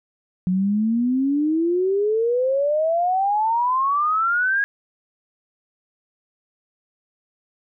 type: exponential sweep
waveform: sine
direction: up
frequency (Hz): 179.6 to 1661.2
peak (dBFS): -17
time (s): 0.47-4.64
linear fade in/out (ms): 0
effects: none